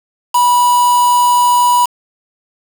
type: tone with quantisation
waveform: triangle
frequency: 977 Hz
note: B5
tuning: 19 cents flat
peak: -6 dBFS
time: 0.34-1.86 s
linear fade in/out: 10 ms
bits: 3
effects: none